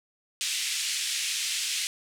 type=band-pass noise; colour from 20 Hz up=pink; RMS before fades=-30 dBFS; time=0.41-1.87 s; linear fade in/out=0 ms; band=2400 to 9600 Hz; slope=24 dB/octave; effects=none